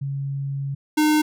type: tone pair in turn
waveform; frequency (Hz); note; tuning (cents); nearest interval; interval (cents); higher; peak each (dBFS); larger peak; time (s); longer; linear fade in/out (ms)
sine / square; 138.59 / 304.9; C#3 / D#4; 0 / -35; octave + major second; 1365; second; -24 / -16; second; 0.01-0.75 / 0.97-1.22; first; 10
effects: none